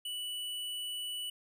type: tone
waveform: square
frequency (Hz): 2960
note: F#7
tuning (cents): 0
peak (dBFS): -37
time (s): 0.05-1.3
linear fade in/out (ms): 5
effects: none